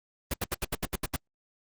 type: noise bursts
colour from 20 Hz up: pink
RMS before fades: -29 dBFS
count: 9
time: 0.31-1.163 s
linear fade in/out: 5 ms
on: 29 ms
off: 74 ms
effects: Opus 32 kbps